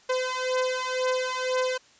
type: beating tone pair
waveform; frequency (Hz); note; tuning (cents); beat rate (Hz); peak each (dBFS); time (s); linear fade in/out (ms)
sawtooth; 510 / 512; C5 / C5; -44 / -38; 2; -24; 0.09-1.78; 10
effects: white hiss -57 dBFS RMS until 1.99 s + resampled to 16000 Hz